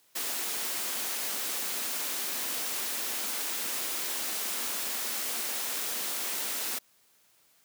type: high-pass noise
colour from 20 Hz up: white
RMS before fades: -33 dBFS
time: 0.15-6.79 s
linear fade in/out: 10 ms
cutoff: 200 Hz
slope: 48 dB/octave
effects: white hiss -65 dBFS RMS until 7.64 s + high-pass 100 Hz 12 dB/octave